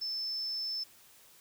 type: tone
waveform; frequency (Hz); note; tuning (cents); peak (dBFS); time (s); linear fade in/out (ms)
sine; 5274; E8; 0; -33; 0.01-0.84; 10
effects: white hiss -59 dBFS RMS until 1.4 s